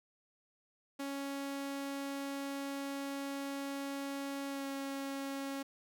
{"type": "tone with pitch glide", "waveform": "sawtooth", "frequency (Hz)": [277.6, 274.7], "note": ["C#4", "C#4"], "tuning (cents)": [3, -16], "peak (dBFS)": -34, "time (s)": [0.99, 5.63], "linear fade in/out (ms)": 10, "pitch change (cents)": -19, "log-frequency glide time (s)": [4.48, 4.66], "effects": []}